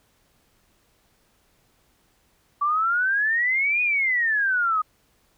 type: exponential two-way sweep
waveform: sine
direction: up then down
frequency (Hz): 1144 to 2488 to 1234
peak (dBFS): -19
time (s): 2.61-4.82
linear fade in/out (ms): 10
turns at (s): 3.82
effects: pink hiss -64 dBFS RMS until 5.37 s